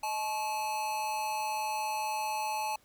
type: tone with amplitude modulation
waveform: square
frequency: 861 Hz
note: A5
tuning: 38 cents flat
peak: -29 dBFS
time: 0.03-2.76 s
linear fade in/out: 5 ms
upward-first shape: sine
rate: 235 Hz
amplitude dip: 60%
effects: pink hiss -65 dBFS RMS until 2.84 s